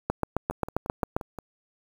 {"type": "two click trains", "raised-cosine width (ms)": 1, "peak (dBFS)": [-22, -10], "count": [6, 9], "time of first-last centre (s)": [[0.51, 1.387], [0.1, 1.165]], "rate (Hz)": [5.7, 7.51], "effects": ["7-bit"]}